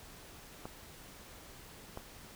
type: clicks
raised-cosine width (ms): 1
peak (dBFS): -27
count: 2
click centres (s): 0.655 / 1.974
effects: pink hiss -53 dBFS RMS until 2.35 s